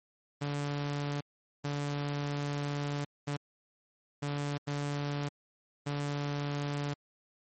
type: tone bursts at uneven times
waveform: sawtooth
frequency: 144.2 Hz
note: D3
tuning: 31 cents flat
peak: -28 dBFS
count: 6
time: 0.41-1.21 / 1.64-3.05 / 3.27-3.37 / 4.22-4.58 / 4.67-5.29 / 5.86-6.94 s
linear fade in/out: 10 ms
effects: MP3 32 kbps